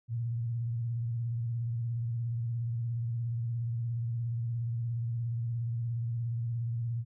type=tone with vibrato; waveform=sine; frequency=117.1 Hz; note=A#2; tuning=8 cents sharp; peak=-30 dBFS; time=0.08-7.05 s; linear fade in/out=50 ms; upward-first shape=square; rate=17 Hz; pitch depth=45 cents each way; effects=none